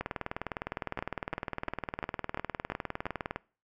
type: two click trains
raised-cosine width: 0.5 ms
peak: -18 / -18 dBFS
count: 7 / 67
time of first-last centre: 0.99-3.066 / 0.01-3.36 s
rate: 2.89 / 19.7 Hz
effects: noise-tail reverb RT60 0.4 s tail -23 dB re dry